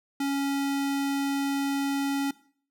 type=tone; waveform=square; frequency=278.1 Hz; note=C#4; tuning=6 cents sharp; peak=-26 dBFS; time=0.2-2.31 s; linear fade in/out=5 ms; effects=noise-tail reverb RT60 0.5 s tail -19 dB re dry